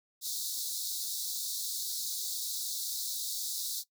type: high-pass noise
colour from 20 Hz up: pink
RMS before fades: -36 dBFS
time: 0.21-3.84 s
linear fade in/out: 50 ms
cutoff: 3700 Hz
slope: 96 dB/octave
effects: noise-tail reverb RT60 0.1 s tail -18 dB re dry